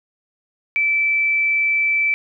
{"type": "tone", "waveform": "sine", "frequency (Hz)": 2321, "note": "D7", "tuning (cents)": -21, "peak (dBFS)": -15, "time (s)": [0.76, 2.14], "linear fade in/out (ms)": 0, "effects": []}